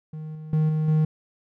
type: tone with level steps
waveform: triangle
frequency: 155.56 Hz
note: D#3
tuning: in tune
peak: -30 / -33 / -16 / -19 / -15 dBFS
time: 0.13-1.05 s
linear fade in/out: 5 ms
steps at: 0.35 / 0.53 / 0.69 / 0.88 s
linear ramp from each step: 2 ms
effects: none